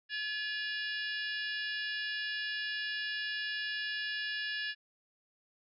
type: harmonic tone with a mistuned harmonic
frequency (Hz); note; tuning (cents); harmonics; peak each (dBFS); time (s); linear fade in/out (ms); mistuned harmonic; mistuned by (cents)
570; C#5; +48; 3 / 4 / 5 / 6 / 7 / 8 / 9; -36 / -48 / -41 / -47 / -47 / -49 / -46; 0.09-4.75; 50; 4; +110
effects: none